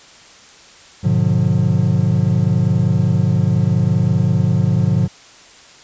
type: chord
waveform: triangle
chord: G# diminished seventh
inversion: none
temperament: just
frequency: 103.83 / 124.59 / 149.51 / 179.41 Hz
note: G#2 / B2 / D3 / F3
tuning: 0 / +16 / +31 / +47 cents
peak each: -16 dBFS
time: 1.03-5.08 s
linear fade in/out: 20 ms
effects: white hiss -43 dBFS RMS until 5.83 s + resampled to 16000 Hz